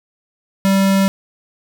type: tone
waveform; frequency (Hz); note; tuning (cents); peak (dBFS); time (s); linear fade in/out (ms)
square; 194.4; G3; -14; -12; 0.65-1.08; 0
effects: none